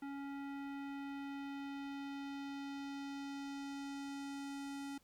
square tone with low-pass filter sweep, 278.8 Hz, C#4, 10 cents sharp, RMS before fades -45 dBFS, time 0.02-4.98 s, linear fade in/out 5 ms, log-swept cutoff 1800 to 10000 Hz, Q 1, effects pink hiss -72 dBFS RMS until 5.03 s

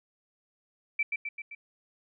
sine tone with echo, 2328 Hz, D7, 16 cents flat, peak -24 dBFS, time 0.99-1.03 s, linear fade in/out 5 ms, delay 130 ms, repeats 4, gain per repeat -4 dB, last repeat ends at 1.55 s, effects none

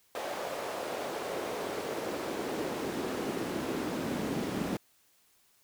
brown noise with high-pass filter sweep, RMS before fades -35 dBFS, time 0.15-4.77 s, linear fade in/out 2 ms, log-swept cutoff 600 to 220 Hz, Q 1.7, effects white hiss -67 dBFS RMS until 5.63 s

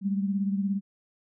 sine beating tone pair, 196 / 213 Hz, G3 / G#3, 0 / +44 cents, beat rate 17 Hz, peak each -25 / -33 dBFS, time 0.01-0.81 s, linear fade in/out 50 ms, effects none

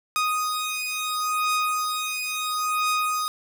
sawtooth beating tone pair, 1244.5 / 1245.23 Hz, D#6 / D#6, 0 / +1 cents, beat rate 0.73 Hz, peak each -23 dBFS, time 0.16-3.28 s, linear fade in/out 0 ms, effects none

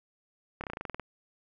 slowing click train, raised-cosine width 0.5 ms, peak -21 dBFS, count 11, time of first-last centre 0.61-0.997 s, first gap 28 ms, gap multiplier 1.07, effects none

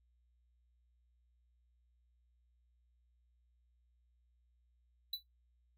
square tone with exponential decay, 3967 Hz, B7, 7 cents sharp, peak -34 dBFS, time 5.13-5.23 s, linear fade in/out 5 ms, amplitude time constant 20 ms, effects noise-tail reverb RT60 0.2 s tail -25 dB re dry + added 60 Hz sine -70 dBFS peak until 5.77 s

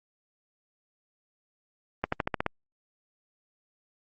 accelerating click train, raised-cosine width 0.5 ms, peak -11 dBFS, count 7, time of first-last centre 2.04-2.464 s, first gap 84 ms, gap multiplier 0.93, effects Opus 32 kbps

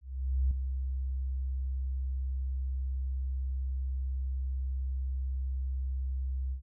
sine tone with ADSR envelope, 65.41 Hz, C2, in tune, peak -23 dBFS, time 0.01-6.62 s, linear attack 500 ms, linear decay 3 ms, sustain -7 dB, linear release 100 ms, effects none

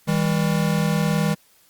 square tone pair together, 160.71 / 200.1 Hz, E3 / G3, -44 / +36 cents, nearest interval major third, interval 380 cents, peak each -21 / -23 dBFS, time 0.07-1.35 s, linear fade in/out 20 ms, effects white hiss -57 dBFS RMS until 1.69 s + Opus 48 kbps

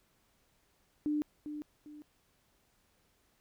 sine tone with echo, 298.8 Hz, D4, 30 cents sharp, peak -29 dBFS, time 1.06-1.22 s, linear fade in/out 0 ms, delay 400 ms, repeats 2, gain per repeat -9 dB, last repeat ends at 2.02 s, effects pink hiss -72 dBFS RMS until 3.4 s

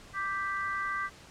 sine chord, G major, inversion second, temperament equal, 1174.7 / 1568 / 1975.5 Hz, D6 / G6 / B6, 0 / 0 / 0 cents, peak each -33 / -35 / -37 dBFS, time 0.13-1.1 s, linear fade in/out 50 ms, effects pink hiss -52 dBFS RMS until 1.3 s + low-pass 8000 Hz 12 dB/octave

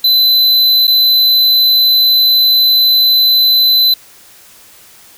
square tone with dropouts, 4024 Hz, B7, 32 cents sharp, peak -7 dBFS, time 0.04-3.94 s, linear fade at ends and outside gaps 5 ms, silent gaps 0.871-0.877 s, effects white hiss -41 dBFS RMS until 5.17 s

